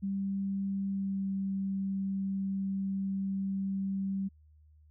sine tone with pitch glide, 196 to 194.31 Hz, G3 to G3, 0 to -15 cents, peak -30 dBFS, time 0.02-4.29 s, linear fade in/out 20 ms, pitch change -15 cents, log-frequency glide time 0.88-1.24 s, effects added 76 Hz sine -57 dBFS peak until 4.9 s

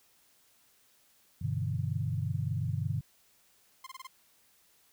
sine chord, E minor seventh, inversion first, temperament equal, 98 / 123.47 / 146.83 / 164.81 Hz, G2 / B2 / D3 / E3, 0 / 0 / 0 / 0 cents, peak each -34 / -34 / -35 / -40 dBFS, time 1.41-3.01 s, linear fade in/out 10 ms
sawtooth tone bursts, 1048 Hz, C6, 2 cents sharp, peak -38 dBFS, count 5, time 3.84-4.071 s, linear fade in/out 5 ms, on 27 ms, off 24 ms
effects white hiss -66 dBFS RMS until 4.92 s

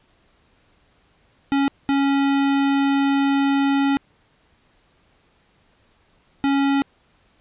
square tone bursts at uneven times, 277.2 Hz, C#4, in tune, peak -17 dBFS, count 3, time 1.52-1.68 / 1.89-3.97 / 6.44-6.82 s, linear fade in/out 0 ms, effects pink hiss -60 dBFS RMS until 7.4 s + resampled to 8000 Hz

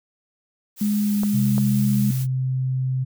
blue noise, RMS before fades -35 dBFS, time 0.76-2.27 s, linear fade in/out 50 ms
sine tone with pitch glide, 207.7 to 205.6 Hz, G#3 to G#3, 0 to -17 cents, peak -18 dBFS, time 0.81-2.11 s, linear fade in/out 5 ms, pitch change -17 cents, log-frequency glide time 1.06-1.15 s
clicks, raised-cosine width 1 ms, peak -17 dBFS, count 2, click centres 1.234 / 1.581 s
sine tone, 130 Hz, C3, 11 cents flat, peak -20 dBFS, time 1.33-3.05 s, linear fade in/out 20 ms
effects none

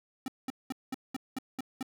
square tone bursts, 261.6 Hz, C4, in tune, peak -33 dBFS, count 8, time 0.26-1.828 s, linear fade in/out 2 ms, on 21 ms, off 200 ms, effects none

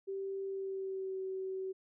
sine tone with pitch glide, 389.3 to 379.5 Hz, G4 to F#4, -12 to +44 cents, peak -36 dBFS, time 0.07-1.73 s, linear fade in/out 20 ms, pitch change -44 cents, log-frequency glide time 0.45-1.2 s, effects none

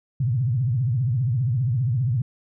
sine tone with vibrato, 123.47 Hz, B2, in tune, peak -19 dBFS, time 0.2-2.22 s, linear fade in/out 5 ms, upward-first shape triangle, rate 15 Hz, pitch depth 280 cents each way, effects none

